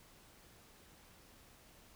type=silence; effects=pink hiss -62 dBFS RMS until 1.95 s